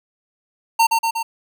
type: tone with echo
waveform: square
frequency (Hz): 911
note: A#5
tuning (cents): -40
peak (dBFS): -12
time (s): 0.79-0.87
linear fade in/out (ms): 10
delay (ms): 120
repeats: 3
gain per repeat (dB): -3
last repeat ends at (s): 1.23
effects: none